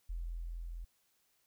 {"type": "tone with level ramp", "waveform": "sine", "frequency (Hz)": 42.24, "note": "E1", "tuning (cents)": 43, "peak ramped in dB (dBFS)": [-36, -41], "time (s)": [0.09, 0.85], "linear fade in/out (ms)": 10, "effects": ["white hiss -75 dBFS RMS until 1.46 s"]}